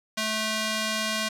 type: tone with band-pass filter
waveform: square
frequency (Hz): 217.7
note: A3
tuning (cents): -18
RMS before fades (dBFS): -28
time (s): 0.17-1.29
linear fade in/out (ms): 10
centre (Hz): 4100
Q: 0.59
effects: none